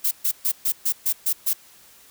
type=noise bursts; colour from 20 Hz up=violet; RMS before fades=-21 dBFS; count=8; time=0.04-1.534 s; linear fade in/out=10 ms; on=73 ms; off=130 ms; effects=white hiss -51 dBFS RMS until 2.1 s